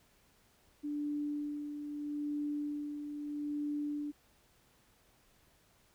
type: tone with tremolo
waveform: sine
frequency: 293.7 Hz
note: D4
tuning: in tune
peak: -33 dBFS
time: 0.83-4.12 s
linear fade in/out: 20 ms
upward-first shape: sine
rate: 0.78 Hz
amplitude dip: 50%
effects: pink hiss -68 dBFS RMS until 5.94 s

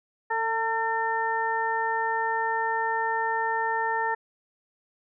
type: harmonic tone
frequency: 450 Hz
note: A4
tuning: 39 cents sharp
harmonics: 1 / 2 / 3 / 4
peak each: -33 / -26 / -36 / -29 dBFS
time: 0.3-4.15 s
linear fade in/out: 10 ms
effects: none

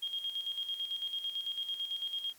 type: tone with tremolo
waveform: sine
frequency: 3242 Hz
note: G#7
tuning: 42 cents flat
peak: -32 dBFS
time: 0.02-2.33 s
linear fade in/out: 10 ms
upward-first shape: square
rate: 9 Hz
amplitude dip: 60%
effects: white hiss -60 dBFS RMS until 2.38 s + MP3 96 kbps

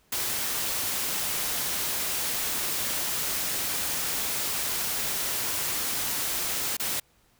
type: noise with dropouts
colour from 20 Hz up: white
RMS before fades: -29 dBFS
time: 0.12-7 s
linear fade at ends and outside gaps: 5 ms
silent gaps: 6.769-6.797 s
effects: pink hiss -64 dBFS RMS until 7.39 s

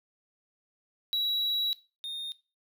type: tone pair in turn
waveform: triangle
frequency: 3892 / 3674 Hz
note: B7 / A#7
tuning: -26 / -26 cents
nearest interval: minor second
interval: 100 cents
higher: first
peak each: -24 / -33 dBFS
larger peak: first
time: 1.13-1.73 / 2.04-2.32 s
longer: first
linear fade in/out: 0 ms
effects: noise-tail reverb RT60 0.3 s tail -18 dB re dry

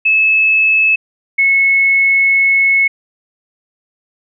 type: tone pair in turn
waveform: sine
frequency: 2600 / 2192 Hz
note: E7 / C#7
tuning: -24 / -20 cents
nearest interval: minor third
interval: 296 cents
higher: first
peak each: -8 dBFS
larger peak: neither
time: 0.05-0.96 / 1.38-2.88 s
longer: second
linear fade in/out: 10 ms
effects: none

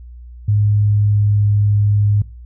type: tone with pitch glide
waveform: sine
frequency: 104.1 to 103.32 Hz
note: G#2 to G#2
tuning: +5 to -8 cents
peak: -11 dBFS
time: 0.48-2.22 s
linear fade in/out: 5 ms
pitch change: -13 cents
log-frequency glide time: 0.69-1.48 s
effects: noise-tail reverb RT60 0.3 s tail -21 dB re dry + added 60 Hz sine -33 dBFS peak until 2.45 s

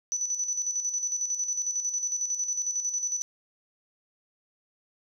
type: tone with tremolo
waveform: sine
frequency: 5970 Hz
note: F#8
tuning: 15 cents sharp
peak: -25 dBFS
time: 0.12-3.22 s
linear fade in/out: 0 ms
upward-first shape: square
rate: 11 Hz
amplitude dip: 55%
effects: none

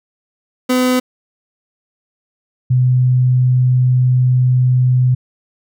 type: tone pair in turn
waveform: 30% pulse / sine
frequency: 253.1 / 126.55 Hz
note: B3 / B2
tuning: +43 / +43 cents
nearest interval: octave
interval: 1200 cents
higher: first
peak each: -9 dBFS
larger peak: neither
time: 0.69-1 / 2.7-5.15 s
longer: second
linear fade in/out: 10 ms
effects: none

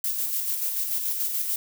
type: noise with tremolo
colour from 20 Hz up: violet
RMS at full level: -26 dBFS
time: 0.04-1.56 s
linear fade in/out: 2 ms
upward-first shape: square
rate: 6.9 Hz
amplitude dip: 35%
effects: none

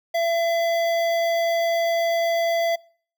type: tone with notch filter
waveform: square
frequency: 673 Hz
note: E5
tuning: 36 cents sharp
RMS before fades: -22 dBFS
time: 0.14-2.76 s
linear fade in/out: 10 ms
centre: 8800 Hz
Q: 0.73
effects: noise-tail reverb RT60 0.5 s tail -25 dB re dry

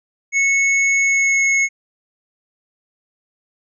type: tone with pitch glide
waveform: square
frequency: 2200 to 2184 Hz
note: C#7 to C#7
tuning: -14 to -26 cents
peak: -14 dBFS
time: 0.32-1.69 s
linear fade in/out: 50 ms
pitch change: -12 cents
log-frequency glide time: 1.03-1.43 s
effects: resampled to 22050 Hz

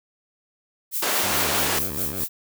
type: noise with tremolo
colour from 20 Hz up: violet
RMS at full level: -25 dBFS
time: 0.91-2.29 s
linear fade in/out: 50 ms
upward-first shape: sine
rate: 4.7 Hz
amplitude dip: 70%
type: high-pass noise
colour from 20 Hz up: pink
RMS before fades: -24 dBFS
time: 1.02-1.79 s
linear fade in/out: 5 ms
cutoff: 440 Hz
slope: 12 dB/octave
type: tone with vibrato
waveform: 10% pulse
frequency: 82.41 Hz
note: E2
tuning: in tune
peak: -23 dBFS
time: 1.23-2.24 s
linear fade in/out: 5 ms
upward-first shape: square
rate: 6.7 Hz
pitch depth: 250 cents each way
effects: none

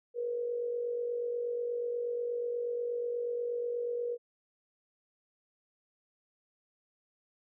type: tone with amplitude modulation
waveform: sine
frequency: 479.2 Hz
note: A#4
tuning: 48 cents sharp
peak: -29 dBFS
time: 0.14-4.18 s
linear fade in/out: 50 ms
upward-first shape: sine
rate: 48.3 Hz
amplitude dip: 50%
effects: none

